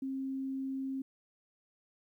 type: tone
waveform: sine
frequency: 267.4 Hz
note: C4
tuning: 38 cents sharp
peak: -34 dBFS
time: 0.02-1.02 s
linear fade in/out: 5 ms
effects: 12-bit